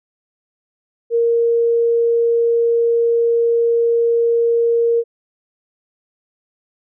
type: tone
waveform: sine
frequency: 466.2 Hz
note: A#4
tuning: in tune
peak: -12 dBFS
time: 1.1-5.04 s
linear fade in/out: 50 ms
effects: none